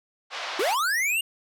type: band-pass noise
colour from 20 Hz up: pink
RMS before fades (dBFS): -33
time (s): 0.3-0.76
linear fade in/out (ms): 50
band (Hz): 650 to 4900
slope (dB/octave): 24
type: linear sweep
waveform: square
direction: up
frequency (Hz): 326.3 to 2871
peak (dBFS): -23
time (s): 0.59-1.21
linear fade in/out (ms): 5
effects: none